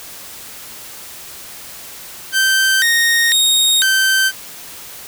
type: tone with pitch steps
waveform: sawtooth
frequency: 1555 / 1859 / 3732 / 1550 Hz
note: G6 / A#6 / A#7 / G6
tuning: -14 / -5 / +1 / -20 cents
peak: -8 dBFS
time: 2.32-4.32 s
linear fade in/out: 50 ms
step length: 500 ms
effects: white hiss -34 dBFS RMS until 5.07 s